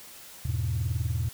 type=chord; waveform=sine; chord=E major; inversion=none; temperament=equal; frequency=82.41 / 103.83 / 123.47 Hz; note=E2 / G#2 / B2; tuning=0 / 0 / 0 cents; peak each=-29 dBFS; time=0.45-1.29 s; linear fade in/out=5 ms; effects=tanh soft clip ceiling -20 dBFS + white hiss -47 dBFS RMS until 1.33 s